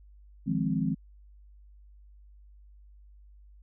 sine chord, F minor seventh, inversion third, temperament equal, 155.56 / 174.61 / 207.7 / 261.6 Hz, Eb3 / F3 / Ab3 / C4, 0 / 0 / 0 / 0 cents, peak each -31 dBFS, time 0.46-0.95 s, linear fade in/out 20 ms, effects added 50 Hz sine -51 dBFS peak until 3.62 s

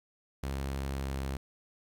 sawtooth tone with pitch glide, 68 to 67.34 Hz, C#2 to C#2, -33 to -50 cents, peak -29 dBFS, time 0.43-1.37 s, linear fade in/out 5 ms, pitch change -17 cents, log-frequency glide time 0.93-1.16 s, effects 11-bit

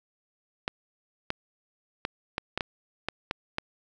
clicks, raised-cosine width 0.3 ms, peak -12 dBFS, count 9, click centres 0.679 / 1.304 / 2.051 / 2.381 / 2.576 / 2.608 / 3.086 / 3.311 / 3.584 s, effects none

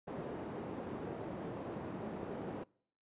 white band-pass noise, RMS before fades -43 dBFS, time 0.07-2.64 s, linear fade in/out 10 ms, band 120 to 480 Hz, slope 12 dB/octave, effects noise-tail reverb RT60 0.6 s tail -25 dB re dry + resampled to 8000 Hz

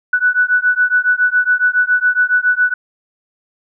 sine beating tone pair, 1480 / 1487.2 Hz, F#6 / F#6, 0 / +8 cents, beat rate 7.2 Hz, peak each -14 dBFS, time 0.13-2.74 s, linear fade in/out 5 ms, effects none

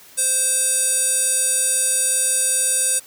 square tone with band-pass filter, 523.3 Hz, C5, in tune, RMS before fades -19 dBFS, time 0.17-3 s, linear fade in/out 20 ms, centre 9000 Hz, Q 5.9, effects white hiss -46 dBFS RMS until 3.06 s + high-pass 80 Hz 12 dB/octave

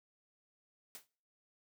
white noise with exponential decay, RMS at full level -45 dBFS, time 0.95-1.07 s, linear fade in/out 0 ms, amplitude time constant 26 ms, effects noise-tail reverb RT60 0.5 s tail -24 dB re dry

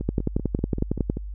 two click trains, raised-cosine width 3 ms, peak -9 / -16 dBFS, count 12 / 7, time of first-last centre 0.09-1.099 / 0.01-1.171 s, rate 10.9 / 5.17 Hz, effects added 50 Hz sine -31 dBFS peak until 1.34 s

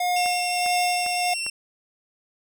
square tone with tremolo, 716 Hz, F5, 43 cents sharp, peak -21 dBFS, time 0-1.34 s, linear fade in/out 5 ms, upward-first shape sine, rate 1.6 Hz, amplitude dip 45%
20% pulse tone with vibrato, 2719 Hz, F7, 47 cents flat, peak -21 dBFS, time 0.16-1.5 s, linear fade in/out 5 ms, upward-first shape sine, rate 11 Hz, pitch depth 11 cents each way
click train, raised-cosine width 0.5 ms, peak -22 dBFS, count 4, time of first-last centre 0.26-1.465 s, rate 2.49 Hz
effects none

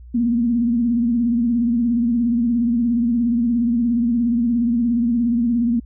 sine tone with vibrato, 236.2 Hz, A#3, 23 cents sharp, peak -15 dBFS, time 0.14-5.8 s, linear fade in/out 10 ms, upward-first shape sine, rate 17 Hz, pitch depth 69 cents each way, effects added 60 Hz sine -37 dBFS peak until 5.85 s

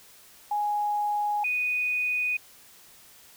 sine tone pair in turn, 830.6 / 2482 Hz, G#5 / D#7, 0 / -5 cents, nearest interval octave + perfect fifth, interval 1895 cents, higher second, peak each -24 dBFS, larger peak neither, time 0.51-1.44 / 1.44-2.37 s, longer neither, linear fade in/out 5 ms, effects white hiss -53 dBFS RMS until 3.36 s

